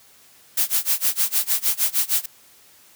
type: noise with tremolo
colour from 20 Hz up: blue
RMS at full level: -18 dBFS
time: 0.57-2.26 s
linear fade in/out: 5 ms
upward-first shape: sine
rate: 6.5 Hz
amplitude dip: 95%
effects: white hiss -52 dBFS RMS until 2.95 s + high-pass 60 Hz 12 dB/octave